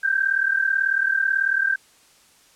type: tone pair together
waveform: sine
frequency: 1557 / 1595.2 Hz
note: G6 / G6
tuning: -12 / +30 cents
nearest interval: unison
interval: 42 cents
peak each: -21 dBFS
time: 0.03-1.76 s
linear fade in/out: 10 ms
effects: white hiss -55 dBFS RMS until 2.55 s + low-pass 10000 Hz 12 dB/octave